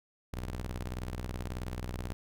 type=ring-modulated tone; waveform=sawtooth; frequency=61.74 Hz; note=B1; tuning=in tune; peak=-29 dBFS; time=0.33-2.13 s; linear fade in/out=0 ms; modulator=21.6 Hz; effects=none